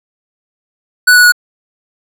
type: tone with pitch steps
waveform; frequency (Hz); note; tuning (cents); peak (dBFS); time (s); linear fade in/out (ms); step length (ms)
square; 1482 / 1470.1 / 1458.2; F#6 / F#6 / F#6; +2 / -12 / -26; -4; 1.07-1.322; 10; 84
effects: none